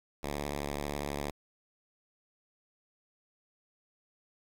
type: tone with vibrato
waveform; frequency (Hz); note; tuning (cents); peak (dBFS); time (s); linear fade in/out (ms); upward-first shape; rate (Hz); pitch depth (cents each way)
5% pulse; 72.1; D2; -31; -23; 0.23-1.31; 5; sine; 18; 79
effects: 10-bit